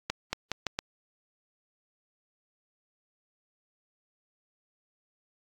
accelerating click train, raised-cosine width 0.2 ms, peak -11 dBFS, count 5, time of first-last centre 0.1-0.789 s, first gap 230 ms, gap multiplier 0.81, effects AAC 64 kbps

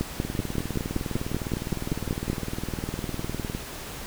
two click trains, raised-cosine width 3 ms, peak -17 / -12 dBFS, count 66 / 13, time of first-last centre 0.25-3.549 / 0.01-2.3 s, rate 19.7 / 5.24 Hz, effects pink hiss -38 dBFS RMS until 4.06 s

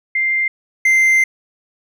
sine / triangle tone pair in turn, 2096 / 2084 Hz, C7 / C7, +2 / -7 cents, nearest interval unison, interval 9 cents, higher first, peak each -14 / -8 dBFS, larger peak second, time 0.15-0.48 / 0.85-1.24 s, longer second, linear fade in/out 5 ms, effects none

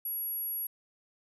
sine tone, 11380 Hz, F9, 31 cents sharp, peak -31 dBFS, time 0.05-0.67 s, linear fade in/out 5 ms, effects tanh soft clip ceiling -28 dBFS

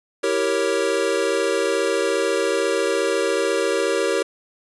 square chord, E diminished seventh, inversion none, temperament equal, 329.6 / 392 / 466.2 / 554.4 Hz, E4 / G4 / Bb4 / Db5, 0 / 0 / 0 / 0 cents, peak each -29 / -24 / -24 / -25 dBFS, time 0.23-4.23 s, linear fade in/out 10 ms, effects resampled to 24000 Hz

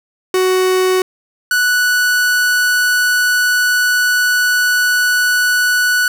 45% pulse tone pair in turn, 371.9 / 1478.6 Hz, F#4 / F#6, +9 / -2 cents, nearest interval 2 octaves, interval 2389 cents, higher second, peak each -11 dBFS, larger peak neither, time 0.34-1.02 / 1.51-6.08 s, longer second, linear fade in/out 2 ms, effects none

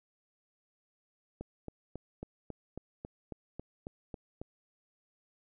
click train, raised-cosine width 2 ms, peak -27 dBFS, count 12, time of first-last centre 1.41-4.415 s, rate 3.66 Hz, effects none

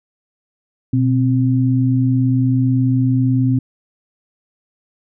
sine tone pair together, 123.46 / 261.6 Hz, B2 / C4, 0 / 0 cents, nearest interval octave + minor second, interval 1300 cents, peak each -14 / -16 dBFS, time 0.93-3.59 s, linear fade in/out 5 ms, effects none

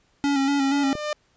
square tone with vibrato, 277.6 Hz, C#4, 3 cents sharp, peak -20 dBFS, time 0.24-0.93 s, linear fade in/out 0 ms, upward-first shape square, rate 4.2 Hz, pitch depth 34 cents each way
sawtooth tone with exponential growth, 600 Hz, D5, 37 cents sharp, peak -19 dBFS, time 0.39-1.13 s, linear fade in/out 2 ms, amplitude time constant 160 ms
click, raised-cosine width 2 ms, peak -18 dBFS, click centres 0.953 s
effects pink hiss -64 dBFS RMS until 1.36 s + resampled to 16000 Hz

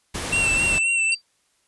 pink noise, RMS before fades -28 dBFS, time 0.14-0.79 s, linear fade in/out 10 ms
square tone with vibrato, 2701 Hz, E7, 42 cents sharp, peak -19 dBFS, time 0.32-1.15 s, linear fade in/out 10 ms, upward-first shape sine, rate 3.8 Hz, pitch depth 33 cents each way
sine tone with exponential decay, 4668 Hz, D8, 11 cents flat, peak -21 dBFS, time 1.12-1.22 s, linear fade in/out 5 ms, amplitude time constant 21 ms
effects white hiss -66 dBFS RMS until 1.67 s + resampled to 24000 Hz

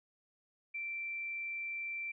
sine tone, 2346 Hz, D7, 2 cents flat, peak -37 dBFS, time 0.74-2.12 s, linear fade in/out 10 ms, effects none

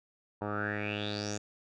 10% pulse tone with low-pass filter sweep, 103.83 Hz, G#2, in tune, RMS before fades -35 dBFS, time 0.41-1.38 s, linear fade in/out 10 ms, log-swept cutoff 970 to 6900 Hz, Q 7.5, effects none

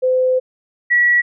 sine tone pair in turn, 512 / 1933.1 Hz, C5 / B6, -38 / -38 cents, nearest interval octave + major seventh, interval 2300 cents, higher second, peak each -12 / -10 dBFS, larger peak second, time 0.02-0.4 / 0.9-1.22 s, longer first, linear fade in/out 20 ms, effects none

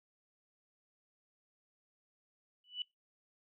sine tone with exponential growth, 2965 Hz, F#7, 3 cents sharp, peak -32 dBFS, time 2.64-2.82 s, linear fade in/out 2 ms, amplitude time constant 39 ms, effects noise-tail reverb RT60 0.2 s tail -24 dB re dry

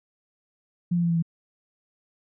sine tone with pitch steps, 174.61 / 172.31 / 170.03 / 167.79 / 165.57 Hz, F3 / F3 / F3 / E3 / E3, 0 / -23 / -46 / +31 / +8 cents, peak -20 dBFS, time 0.91-1.225 s, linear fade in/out 10 ms, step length 63 ms, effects none

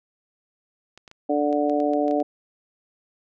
clicks, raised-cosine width 0.2 ms, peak -27 dBFS, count 10, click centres 0.976 / 1.078 / 1.114 / 1.528 / 1.697 / 1.802 / 1.935 / 2.081 / 2.111 / 2.202 s
harmonic tone, 146.83 Hz, D3, in tune, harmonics 2 / 3 / 4 / 5, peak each -23 / -27 / -24 / -26 dBFS, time 1.29-2.23 s, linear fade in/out 10 ms
effects none

